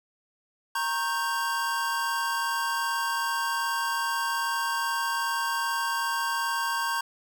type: chord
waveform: square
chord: G diminished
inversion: first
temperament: equal with one note detuned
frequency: 932.3 / 1090.9 / 1568 Hz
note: Bb5 / Db6 / G6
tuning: 0 / -28 / 0 cents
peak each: -31 / -32 / -31 dBFS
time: 0.75-7.01 s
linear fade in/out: 5 ms
effects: none